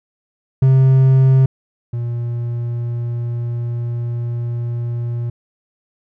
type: tone pair in turn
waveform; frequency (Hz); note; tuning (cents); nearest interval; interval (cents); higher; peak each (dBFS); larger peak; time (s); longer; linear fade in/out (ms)
triangle; 132.3 / 118.88; C3 / A#2; +20 / +34; major second; 186; first; -6 / -17; first; 0.62-1.46 / 1.93-5.3; second; 5
effects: none